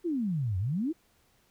sine exponential two-way sweep, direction down then up, 367.3 to 88 to 350.3 Hz, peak -27 dBFS, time 0.04-0.93 s, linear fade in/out 20 ms, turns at 0.58 s, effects pink hiss -67 dBFS RMS until 1.5 s

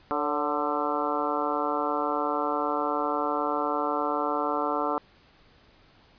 harmonic tone with a mistuned harmonic, 148.1 Hz, D3, 15 cents sharp, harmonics 2 / 3 / 4 / 5 / 6 / 7 / 8 / 9, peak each -33 / -33 / -33 / -33 / -33 / -33 / -33 / -33 dBFS, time 0.11-4.98 s, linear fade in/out 0 ms, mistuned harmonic 4, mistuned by -64 cents, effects pink hiss -58 dBFS RMS until 6.18 s + resampled to 11025 Hz

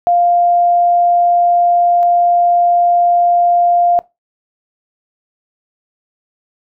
sine tone pair in turn, 699 / 699 Hz, F5 / F5, +1 / +1 cents, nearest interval unison, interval 0 cents, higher neither, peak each -8 dBFS, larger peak neither, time 0.07-2.03 / 2.03-3.99 s, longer neither, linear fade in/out 0 ms, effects noise-tail reverb RT60 0.2 s tail -20 dB re dry

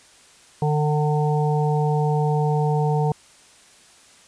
harmonic tone, 150 Hz, D3, 37 cents sharp, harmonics 1 / 3 / 5 / 6, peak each -19 / -25 / -27 / -29 dBFS, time 0.62-3.12 s, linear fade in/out 2 ms, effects white hiss -51 dBFS RMS until 4.27 s + resampled to 22050 Hz

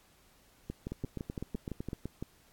two click trains, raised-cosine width 3 ms, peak -24 / -24 dBFS, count 10 / 9, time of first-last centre 0.7-2.225 / 0.92-1.931 s, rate 5.9 / 7.91 Hz, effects pink hiss -64 dBFS RMS until 2.52 s + AAC 64 kbps

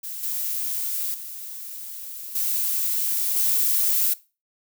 violet noise with level steps, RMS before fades -33 / -27 / -36 / -24 / -21 dBFS, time 0.03-4.14 s, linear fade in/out 10 ms, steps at 0.23 / 1.14 / 2.35 / 3.36 s, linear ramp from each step 5 ms, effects noise-tail reverb RT60 0.3 s tail -19 dB re dry

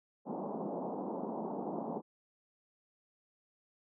pink band-pass noise, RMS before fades -39 dBFS, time 0.25-2.02 s, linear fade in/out 50 ms, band 180 to 950 Hz, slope 48 dB/octave, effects none

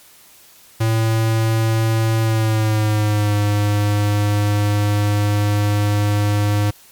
square tone with pitch glide, 112.1 to 103.39 Hz, A2 to G#2, +33 to -7 cents, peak -15 dBFS, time 0.8-6.71 s, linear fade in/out 10 ms, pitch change -140 cents, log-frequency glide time 2.22-3.35 s, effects white hiss -47 dBFS RMS until 6.91 s + MP3 96 kbps

